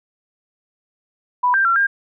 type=tone with pitch steps; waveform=sine; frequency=989 / 1580 / 1362 / 1605 Hz; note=B5 / G6 / F6 / G6; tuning=+2 / +13 / -44 / +40 cents; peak=-13 dBFS; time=1.43-1.87 s; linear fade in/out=10 ms; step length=110 ms; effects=none